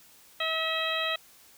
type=harmonic tone; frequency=644 Hz; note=E5; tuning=41 cents flat; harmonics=1 / 2 / 3 / 4 / 5 / 6; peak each=-34 / -34 / -34 / -34 / -34 / -34 dBFS; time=0.4-1.16 s; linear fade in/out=5 ms; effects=white hiss -56 dBFS RMS until 1.57 s